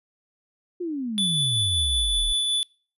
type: exponential sweep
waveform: sine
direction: down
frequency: 366.8 to 34.97 Hz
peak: -26 dBFS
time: 0.8-2.33 s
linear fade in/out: 10 ms
type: tone with tremolo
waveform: square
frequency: 3473 Hz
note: A7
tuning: 23 cents flat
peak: -21 dBFS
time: 1.18-2.63 s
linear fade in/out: 0 ms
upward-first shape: triangle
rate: 5.3 Hz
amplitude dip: 25%
effects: noise-tail reverb RT60 0.4 s tail -26 dB re dry + resampled to 32000 Hz